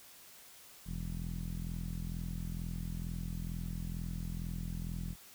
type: tone with low-pass filter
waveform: sawtooth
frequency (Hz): 42.19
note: E1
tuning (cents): +41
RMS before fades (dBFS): -39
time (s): 0.85-5.16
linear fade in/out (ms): 50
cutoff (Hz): 180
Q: 3.5
effects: white hiss -56 dBFS RMS until 5.34 s